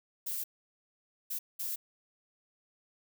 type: noise bursts at uneven times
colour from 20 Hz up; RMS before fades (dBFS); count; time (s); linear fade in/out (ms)
violet; -36; 3; 0.26-0.44 / 1.3-1.39 / 1.59-1.76; 10
effects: none